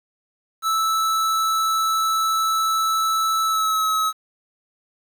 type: tone with pitch glide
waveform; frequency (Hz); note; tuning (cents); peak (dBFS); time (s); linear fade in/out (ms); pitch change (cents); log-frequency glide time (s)
square; 1313 to 1285.2; E6 to E6; -7 to -44; -19; 0.62-4.13; 50; -37; 3.43-3.87
effects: 8-bit